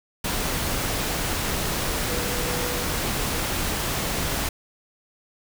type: tone in noise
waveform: sine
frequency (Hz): 490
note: B4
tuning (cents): -14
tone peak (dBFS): -32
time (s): 2.09-2.83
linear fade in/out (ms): 5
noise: pink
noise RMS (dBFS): -26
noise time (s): 0.24-4.49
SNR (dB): -9
effects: none